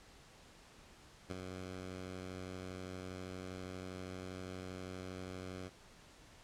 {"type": "tone with ADSR envelope", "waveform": "10% pulse", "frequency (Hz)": 92.5, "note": "F#2", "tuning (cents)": 0, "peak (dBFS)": -30, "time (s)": [1.29, 5.7], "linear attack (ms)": 22, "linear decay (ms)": 18, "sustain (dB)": -6, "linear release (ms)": 35, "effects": ["pink hiss -60 dBFS RMS until 6.43 s", "low-pass 8000 Hz 12 dB/octave"]}